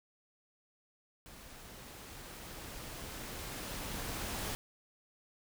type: noise with level ramp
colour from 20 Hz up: pink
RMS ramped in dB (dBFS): -53 to -38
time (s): 1.26-4.55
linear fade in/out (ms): 0
effects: none